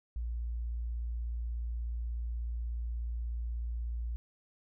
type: tone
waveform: sine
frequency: 58.27 Hz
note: A#1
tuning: in tune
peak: -33 dBFS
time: 0.16-4.16 s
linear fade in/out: 0 ms
effects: none